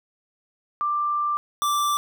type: tone pair in turn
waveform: sine / square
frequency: 1182 / 1172.5 Hz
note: D6 / D6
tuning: +11 / -3 cents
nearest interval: unison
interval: 14 cents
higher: first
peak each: -21 dBFS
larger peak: neither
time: 0.81-1.37 / 1.62-1.97 s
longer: first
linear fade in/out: 0 ms
effects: none